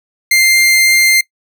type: tone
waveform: sawtooth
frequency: 2099 Hz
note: C7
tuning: 5 cents sharp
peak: -4 dBFS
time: 0.31-1.21 s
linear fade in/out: 5 ms
effects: noise-tail reverb RT60 0.1 s tail -21 dB re dry